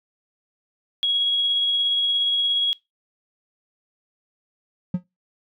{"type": "tone with tremolo", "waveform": "sine", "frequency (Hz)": 3317, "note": "G#7", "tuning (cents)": -3, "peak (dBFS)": -17, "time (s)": [1.03, 2.73], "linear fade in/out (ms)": 0, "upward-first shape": "triangle", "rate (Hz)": 17, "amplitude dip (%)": 25}
{"type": "tone with exponential decay", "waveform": "triangle", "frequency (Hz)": 180, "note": "F#3", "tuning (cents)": -47, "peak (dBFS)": -14, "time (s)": [4.94, 5.04], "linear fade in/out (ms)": 5, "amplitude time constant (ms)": 20}
{"effects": ["noise-tail reverb RT60 0.2 s tail -22 dB re dry", "tanh soft clip ceiling -10 dBFS"]}